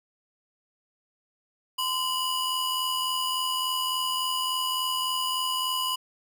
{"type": "ring-modulated tone", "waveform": "35% pulse", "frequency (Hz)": 1975.5, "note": "B6", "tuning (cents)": 0, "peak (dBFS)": -21, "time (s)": [1.78, 5.96], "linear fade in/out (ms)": 10, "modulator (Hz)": 946, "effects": []}